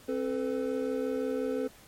triangle tone cluster, 265.1 / 437.3 / 503 Hz, C4 / A4 / B4, +23 / -11 / +32 cents, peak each -31 dBFS, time 0.08-1.68 s, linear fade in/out 10 ms, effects pink hiss -55 dBFS RMS until 1.87 s + MP3 64 kbps

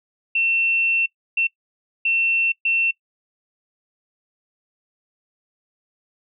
sine tone bursts at uneven times, 2700 Hz, E7, 41 cents sharp, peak -17 dBFS, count 4, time 0.35-1.06 / 1.37-1.47 / 2.05-2.52 / 2.65-2.91 s, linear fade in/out 5 ms, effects noise-tail reverb RT60 0.1 s tail -22 dB re dry

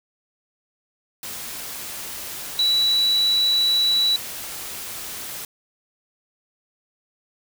sine tone in noise, 3933 Hz, B7, 8 cents flat, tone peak -16 dBFS, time 2.59-4.16 s, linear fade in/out 2 ms, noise white, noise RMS -33 dBFS, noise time 1.23-5.45 s, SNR +14 dB, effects none

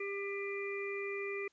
harmonic tone, 398.6 Hz, G4, 29 cents sharp, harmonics 1 / 3 / 5 / 6, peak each -38 / -49 / -44 / -43 dBFS, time 0-1.48 s, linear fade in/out 5 ms, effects white hiss -73 dBFS RMS until 1.52 s + resampled to 16000 Hz

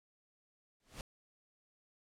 pink noise with exponential growth, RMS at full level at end -43 dBFS, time 0.8-1.01 s, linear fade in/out 1 ms, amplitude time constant 44 ms, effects low-pass 10000 Hz 12 dB/octave

